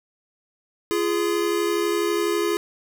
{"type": "tone pair together", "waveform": "square", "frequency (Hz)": [343.2, 415.3], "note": ["F4", "G#4"], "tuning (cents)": [-30, 0], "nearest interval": "minor third", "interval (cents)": 330, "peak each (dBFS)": -24, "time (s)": [0.91, 2.57], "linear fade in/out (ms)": 0, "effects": []}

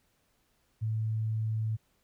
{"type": "tone", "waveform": "sine", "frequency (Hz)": 110, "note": "A2", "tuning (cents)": 0, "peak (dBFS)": -28, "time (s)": [0.81, 1.77], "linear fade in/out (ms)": 20, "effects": ["pink hiss -72 dBFS RMS until 2.03 s"]}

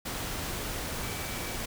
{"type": "tone in noise", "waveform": "sine", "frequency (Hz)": 2301, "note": "D7", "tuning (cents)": -36, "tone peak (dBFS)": -45, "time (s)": [1.02, 1.56], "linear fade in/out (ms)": 10, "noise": "pink", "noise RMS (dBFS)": -35, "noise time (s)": [0.05, 1.66], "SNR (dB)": -13, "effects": []}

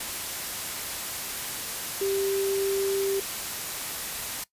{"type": "tone in noise", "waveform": "sine", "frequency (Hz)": 392, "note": "G4", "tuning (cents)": 0, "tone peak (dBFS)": -24, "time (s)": [2.01, 3.2], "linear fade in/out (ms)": 5, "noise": "white", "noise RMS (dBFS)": -33, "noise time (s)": [0, 4.44], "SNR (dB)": 6, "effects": ["noise-tail reverb RT60 0.1 s tail -19 dB re dry", "resampled to 32000 Hz"]}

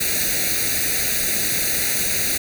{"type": "noise with comb filter", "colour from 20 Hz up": "white", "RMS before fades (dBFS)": -21, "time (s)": [0, 2.38], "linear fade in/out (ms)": 10, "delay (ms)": 0.47, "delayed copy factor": 1, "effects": []}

